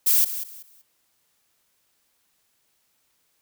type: noise with echo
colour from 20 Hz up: violet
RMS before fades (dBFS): -18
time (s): 0.06-0.25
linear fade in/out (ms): 10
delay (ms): 190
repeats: 3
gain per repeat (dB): -12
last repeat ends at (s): 0.82
effects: white hiss -69 dBFS RMS until 3.41 s